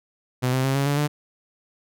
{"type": "tone with pitch steps", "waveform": "sawtooth", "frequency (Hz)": [126.5, 130.51, 134.64, 138.91, 143.31, 147.85], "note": ["B2", "C3", "C3", "C#3", "D3", "D3"], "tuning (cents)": [42, -4, 50, 4, -42, 12], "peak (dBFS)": -16, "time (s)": [0.42, 1.08], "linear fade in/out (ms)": 20, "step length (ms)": 110, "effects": []}